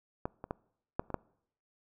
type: clicks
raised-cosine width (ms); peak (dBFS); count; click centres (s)
1; -19 / -27 / -20 / -16 / -27 / -17; 6; 0.255 / 0.441 / 0.509 / 0.995 / 1.103 / 1.143
effects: noise-tail reverb RT60 0.7 s tail -24 dB re dry